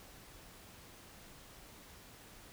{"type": "silence", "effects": ["pink hiss -56 dBFS RMS until 2.52 s"]}